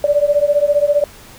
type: beating tone pair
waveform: sine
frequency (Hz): 575 / 590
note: D5 / D5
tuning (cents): -37 / +8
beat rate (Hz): 15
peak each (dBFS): -14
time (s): 0.04-1.04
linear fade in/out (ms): 2
effects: pink hiss -40 dBFS RMS until 1.38 s